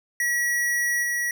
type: tone with level steps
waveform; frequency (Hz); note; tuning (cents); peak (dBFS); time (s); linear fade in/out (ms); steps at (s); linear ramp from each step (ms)
square; 1925; B6; -45; -22 / -24; 0.2-1.31; 2; 1.02; 20
effects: none